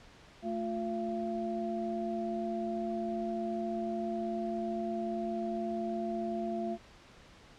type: tone cluster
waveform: sine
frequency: 221.5 / 352.5 / 681 Hz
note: A3 / F4 / F5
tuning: +12 / +16 / -44 cents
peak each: -36 / -38 / -36 dBFS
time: 0.42-6.78 s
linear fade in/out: 50 ms
effects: pink hiss -56 dBFS RMS until 7.58 s + low-pass 5000 Hz 12 dB/octave